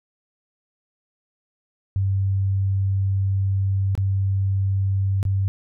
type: tone with dropouts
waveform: sine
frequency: 97.2 Hz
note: G2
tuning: 14 cents flat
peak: -18 dBFS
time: 1.96-5.48 s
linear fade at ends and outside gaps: 0 ms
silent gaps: 3.952-3.977 / 5.229-5.252 s
effects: none